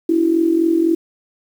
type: tone with amplitude modulation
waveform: sine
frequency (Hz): 331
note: E4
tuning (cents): +7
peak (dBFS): -9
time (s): 0.09-0.95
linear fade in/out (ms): 5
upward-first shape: sine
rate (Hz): 43.9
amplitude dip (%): 70
effects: 7-bit